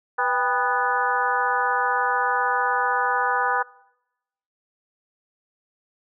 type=harmonic tone with a mistuned harmonic; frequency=246.9 Hz; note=B3; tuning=in tune; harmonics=2 / 3 / 4 / 5 / 6 / 7; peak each=-30 / -26 / -25 / -27 / -25 / -30 dBFS; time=0.18-3.63 s; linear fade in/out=10 ms; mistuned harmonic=3; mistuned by=+110 cents; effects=noise-tail reverb RT60 0.9 s tail -23 dB re dry